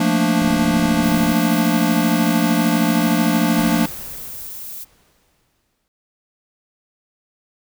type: chord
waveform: square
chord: Bb major seventh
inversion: second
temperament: equal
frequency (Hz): 174.61 / 220 / 233.1 / 293.7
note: F3 / A3 / Bb3 / D4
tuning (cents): 0 / 0 / 0 / 0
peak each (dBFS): -21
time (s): 0-3.86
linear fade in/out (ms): 5
type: click train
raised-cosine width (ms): 3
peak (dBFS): -16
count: 32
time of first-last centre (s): 0.42-1.321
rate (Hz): 34.4
type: noise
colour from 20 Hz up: violet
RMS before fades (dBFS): -32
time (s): 1.02-4.85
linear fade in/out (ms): 20
type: noise with exponential decay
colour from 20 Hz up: pink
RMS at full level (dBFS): -32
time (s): 3.58-5.88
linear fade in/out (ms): 0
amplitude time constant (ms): 500
effects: none